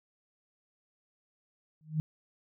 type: tone with exponential growth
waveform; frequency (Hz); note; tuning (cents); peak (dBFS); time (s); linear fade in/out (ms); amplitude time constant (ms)
sine; 155.56; D#3; 0; -23; 1.81-2; 0; 40
effects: none